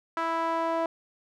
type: tone with band-pass filter sweep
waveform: sawtooth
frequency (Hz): 329.6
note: E4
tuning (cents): 0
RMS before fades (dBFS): -28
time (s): 0.17-0.86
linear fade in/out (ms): 2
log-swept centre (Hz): 1200 to 770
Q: 2.5
effects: none